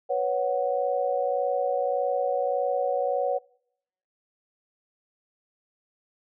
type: chord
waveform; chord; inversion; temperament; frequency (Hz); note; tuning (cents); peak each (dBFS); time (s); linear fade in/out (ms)
sine; B suspended second; none; just; 493.9 / 555.6 / 740.8; B4 / C#5 / F#5; 0 / +4 / +2; -28 / -26 / -28; 0.09-3.39; 20
effects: noise-tail reverb RT60 0.8 s tail -26 dB re dry